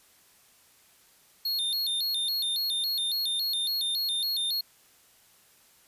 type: tone with vibrato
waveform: square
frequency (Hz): 3951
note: B7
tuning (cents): 0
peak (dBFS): -27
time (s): 1.45-4.61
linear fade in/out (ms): 5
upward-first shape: square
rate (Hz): 3.6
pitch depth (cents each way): 150
effects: white hiss -60 dBFS RMS until 5.87 s + resampled to 32000 Hz